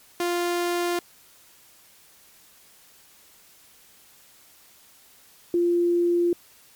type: tone pair in turn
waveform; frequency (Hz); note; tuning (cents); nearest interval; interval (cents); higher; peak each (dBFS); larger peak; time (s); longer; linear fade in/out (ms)
sawtooth / sine; 349.2 / 346.8; F4 / F4; 0 / -12; unison; 12; first; -19 / -18; second; 0.2-0.99 / 5.54-6.33; neither; 2
effects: white hiss -54 dBFS RMS until 6.75 s + MP3 96 kbps